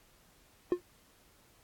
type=tone with exponential decay; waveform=triangle; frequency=355.8 Hz; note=F4; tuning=32 cents sharp; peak=-19 dBFS; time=0.72-0.81 s; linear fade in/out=1 ms; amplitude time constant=18 ms; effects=pink hiss -64 dBFS RMS until 1.63 s + AAC 64 kbps